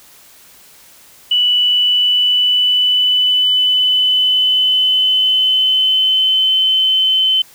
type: tone with pitch glide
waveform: sine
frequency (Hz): 2960 to 3061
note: F#7 to G7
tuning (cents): 0 to -42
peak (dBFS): -10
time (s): 1.31-7.42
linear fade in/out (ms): 5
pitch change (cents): +58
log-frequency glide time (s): 1.53-6.46
effects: white hiss -44 dBFS RMS until 7.54 s